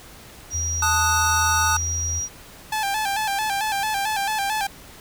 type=tone; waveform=sine; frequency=5740 Hz; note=F8; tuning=47 cents sharp; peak=-24 dBFS; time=0.5-2.29 s; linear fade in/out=50 ms
type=tone with pitch glide; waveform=sine; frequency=81.9 to 82.85 Hz; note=E2 to E2; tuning=-11 to +9 cents; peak=-26 dBFS; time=0.53-2.21 s; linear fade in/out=20 ms; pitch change=+20 cents; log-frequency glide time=0.89-1.23 s
type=chord; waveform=square; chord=D# diminished; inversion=second; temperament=equal; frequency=880 / 1244.5 / 1480 Hz; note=A5 / D#6 / F#6; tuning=0 / 0 / 0 cents; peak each=-24 dBFS; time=0.82-1.77 s; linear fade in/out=5 ms
type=tone with vibrato; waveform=sawtooth; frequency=828 Hz; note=G#5; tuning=5 cents flat; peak=-18 dBFS; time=2.72-4.67 s; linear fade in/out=5 ms; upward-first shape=square; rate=4.5 Hz; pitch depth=75 cents each way
effects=pink hiss -44 dBFS RMS until 5 s